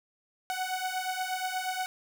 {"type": "beating tone pair", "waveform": "sawtooth", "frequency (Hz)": [740, 748.4], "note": ["F#5", "F#5"], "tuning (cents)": [0, 20], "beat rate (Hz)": 8.4, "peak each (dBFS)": -30, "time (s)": [0.5, 1.86], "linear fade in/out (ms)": 0, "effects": []}